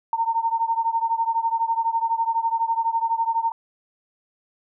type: beating tone pair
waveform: sine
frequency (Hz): 909 / 921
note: A#5 / A#5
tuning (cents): -44 / -21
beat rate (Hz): 12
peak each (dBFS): -22 / -24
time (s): 0.13-3.52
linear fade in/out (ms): 2
effects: none